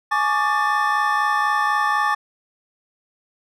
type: tone cluster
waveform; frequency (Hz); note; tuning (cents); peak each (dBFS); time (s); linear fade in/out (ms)
triangle; 842 / 1129 / 1193 / 1777; G#5 / C#6 / D6 / A6; +24 / +31 / +27 / +17; -21; 0.11-2.15; 10
effects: none